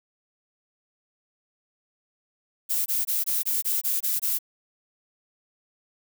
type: noise bursts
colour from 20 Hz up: violet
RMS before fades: -25 dBFS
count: 9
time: 2.69-4.388 s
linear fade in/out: 20 ms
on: 170 ms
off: 21 ms
effects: none